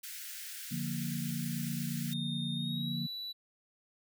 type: high-pass noise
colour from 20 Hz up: white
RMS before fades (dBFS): -44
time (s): 0.03-2.14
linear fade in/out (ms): 10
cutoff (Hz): 1400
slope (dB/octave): 96
type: chord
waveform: sine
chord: Bb major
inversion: first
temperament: equal with one note detuned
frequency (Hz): 145.57 / 174.61 / 233.1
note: D3 / F3 / Bb3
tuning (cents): -15 / 0 / 0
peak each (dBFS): -38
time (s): 0.71-3.07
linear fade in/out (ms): 10
type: tone with pitch glide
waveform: triangle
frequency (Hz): 3662 to 3948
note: A#7 to B7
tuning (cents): -32 to -1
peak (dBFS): -37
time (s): 2.11-3.33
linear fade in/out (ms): 20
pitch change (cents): +131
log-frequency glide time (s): 2.54-3
effects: none